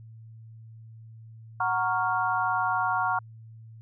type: chord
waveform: sine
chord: Gb major seventh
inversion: none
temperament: equal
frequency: 740 / 932.3 / 1108.7 / 1396.9 Hz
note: Gb5 / Bb5 / Db6 / F6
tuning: 0 / 0 / 0 / 0 cents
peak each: -29 dBFS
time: 1.6-3.19 s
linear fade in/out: 5 ms
effects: added 112 Hz sine -44 dBFS peak until 3.81 s